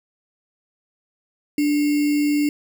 sine tone with sample-and-hold, 293.5 Hz, D4, 1 cent flat, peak -16 dBFS, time 1.58-2.49 s, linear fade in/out 2 ms, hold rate 2450 Hz, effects none

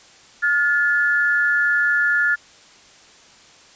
sine tone pair together, 1422.2 / 1729 Hz, F6 / A6, +31 / -31 cents, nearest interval minor third, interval 338 cents, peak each -18 / -18 dBFS, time 0.42-2.36 s, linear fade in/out 20 ms, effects white hiss -48 dBFS RMS until 3.75 s + resampled to 16000 Hz

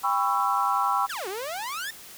sine chord, C# half-diminished seventh, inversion second, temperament just, 798.3 / 997.9 / 1108.7 / 1330.5 Hz, G5 / B5 / C#6 / E6, +31 / +18 / 0 / +16 cents, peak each -27 dBFS, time 0.03-1.07 s, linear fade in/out 20 ms
sawtooth exponential two-way sweep, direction down then up, 1895 to 357.9 to 1864 Hz, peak -27 dBFS, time 1.09-1.91 s, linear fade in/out 10 ms, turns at 1.28 s
effects white hiss -45 dBFS RMS until 2.17 s

